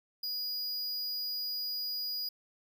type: tone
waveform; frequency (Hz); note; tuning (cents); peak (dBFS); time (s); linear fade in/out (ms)
square; 4900; D#8; -27; -34; 0.23-2.29; 5
effects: none